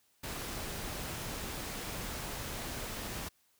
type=noise; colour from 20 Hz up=pink; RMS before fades=-40 dBFS; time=0.23-3.29 s; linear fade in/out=10 ms; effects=white hiss -71 dBFS RMS until 3.59 s